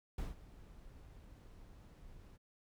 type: noise with ADSR envelope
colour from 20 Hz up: brown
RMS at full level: -39 dBFS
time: 0.18-2.38 s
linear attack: 4 ms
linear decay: 160 ms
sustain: -17 dB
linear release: 24 ms
effects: none